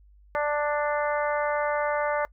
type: harmonic tone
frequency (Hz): 294.8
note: D4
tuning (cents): +7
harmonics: 2 / 3 / 4 / 5 / 6 / 7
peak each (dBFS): -26 / -30 / -32 / -34 / -36 / -37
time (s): 0.35-2.25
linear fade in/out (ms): 0
effects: noise-tail reverb RT60 0.1 s tail -24 dB re dry + added 50 Hz sine -52 dBFS peak until 2.32 s